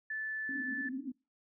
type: tone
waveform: sine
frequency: 1748 Hz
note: A6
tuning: 12 cents flat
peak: -35 dBFS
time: 0.1-0.89 s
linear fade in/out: 5 ms
type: band-pass noise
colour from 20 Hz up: pink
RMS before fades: -41 dBFS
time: 0.49-1.12 s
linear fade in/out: 2 ms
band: 240 to 280 Hz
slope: 96 dB/octave
effects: noise-tail reverb RT60 0.3 s tail -25 dB re dry